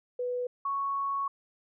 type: tone pair in turn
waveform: sine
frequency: 493.9 / 1108.8 Hz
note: B4 / C#6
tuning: 0 / 0 cents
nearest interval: octave + major second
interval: 1400 cents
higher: second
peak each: -29 / -28 dBFS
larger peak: second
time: 0.19-0.47 / 0.65-1.28 s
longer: second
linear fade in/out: 5 ms
effects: none